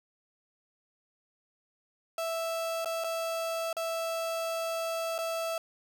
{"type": "tone with dropouts", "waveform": "35% pulse", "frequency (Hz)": 659.3, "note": "E5", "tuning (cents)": 0, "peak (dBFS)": -29, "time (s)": [2.18, 5.58], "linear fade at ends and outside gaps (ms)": 2, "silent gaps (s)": [[2.847, 2.857], [3.039, 3.043], [3.729, 3.767], [5.181, 5.187]], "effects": []}